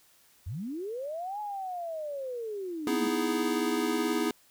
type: linear two-way sweep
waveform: sine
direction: up then down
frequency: 72.2 to 849 to 209.9 Hz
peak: -33 dBFS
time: 0.46-3.08 s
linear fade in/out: 10 ms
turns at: 1.4 s
type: chord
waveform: square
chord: E major seventh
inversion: second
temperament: equal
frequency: 246.9 / 311.1 / 329.6 / 415.3 Hz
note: B3 / D#4 / E4 / G#4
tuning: 0 / 0 / 0 / 0 cents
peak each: -33 dBFS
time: 2.87-4.31 s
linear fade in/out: 2 ms
effects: white hiss -62 dBFS RMS until 4.5 s